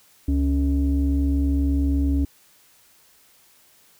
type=tone pair together; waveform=sine; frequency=70 / 278.3 Hz; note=C#2 / C#4; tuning=+18 / +7 cents; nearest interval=2 octaves; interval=2389 cents; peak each=-18 / -21 dBFS; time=0.28-2.25 s; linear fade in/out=5 ms; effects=tanh soft clip ceiling -13 dBFS + white hiss -56 dBFS RMS until 3.99 s